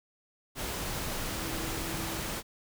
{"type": "tone in noise", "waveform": "sine", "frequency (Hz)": 326.6, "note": "E4", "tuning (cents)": -16, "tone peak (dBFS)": -41, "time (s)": [1.33, 2.2], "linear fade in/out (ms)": 50, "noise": "pink", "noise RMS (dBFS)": -35, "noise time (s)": [0.55, 2.43], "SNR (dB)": -9, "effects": []}